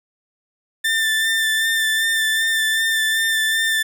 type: tone with vibrato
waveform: 30% pulse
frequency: 1781 Hz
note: A6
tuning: 21 cents sharp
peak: -14 dBFS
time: 0.84-3.83 s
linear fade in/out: 10 ms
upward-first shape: sine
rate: 2.6 Hz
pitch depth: 20 cents each way
effects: none